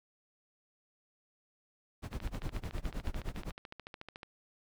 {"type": "noise with tremolo", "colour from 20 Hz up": "brown", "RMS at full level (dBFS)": -35, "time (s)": [2.02, 3.52], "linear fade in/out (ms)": 20, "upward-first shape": "sine", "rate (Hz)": 9.7, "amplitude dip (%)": 95}
{"type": "click train", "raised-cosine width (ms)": 0.3, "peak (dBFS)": -29, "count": 30, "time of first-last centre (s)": [2.13, 4.231], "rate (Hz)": 13.8}
{"effects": []}